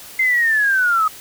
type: linear sweep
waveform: sine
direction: down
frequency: 2093 to 1244.5 Hz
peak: -13 dBFS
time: 0.19-1.08 s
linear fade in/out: 5 ms
effects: white hiss -38 dBFS RMS until 1.2 s